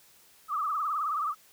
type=tone with vibrato; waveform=sine; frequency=1222 Hz; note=D#6; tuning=32 cents flat; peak=-27 dBFS; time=0.48-1.35 s; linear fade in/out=50 ms; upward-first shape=triangle; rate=19 Hz; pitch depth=140 cents each way; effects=white hiss -59 dBFS RMS until 1.52 s